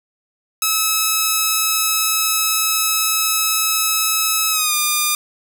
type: tone with pitch glide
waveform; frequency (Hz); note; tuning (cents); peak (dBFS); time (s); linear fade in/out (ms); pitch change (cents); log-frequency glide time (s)
5% pulse; 1294 to 1207.3; E6 to D6; -32 to +47; -4; 0.62-5.15; 2; -121; 4.5-4.75
effects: none